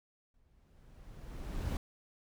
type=noise with exponential growth; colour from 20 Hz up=brown; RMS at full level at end=-32 dBFS; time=0.34-1.77 s; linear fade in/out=2 ms; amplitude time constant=310 ms; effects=none